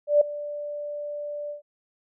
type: tone with ADSR envelope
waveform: sine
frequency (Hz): 587.3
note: D5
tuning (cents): 0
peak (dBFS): -12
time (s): 0.07-1.62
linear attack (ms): 140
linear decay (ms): 6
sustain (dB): -18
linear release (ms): 120
effects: none